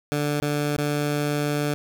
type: tone with dropouts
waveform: 15% pulse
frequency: 146.83 Hz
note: D3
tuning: in tune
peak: -16 dBFS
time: 0.12-1.74 s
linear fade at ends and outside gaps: 0 ms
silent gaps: 0.4-0.421 / 0.767-0.782 s
effects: none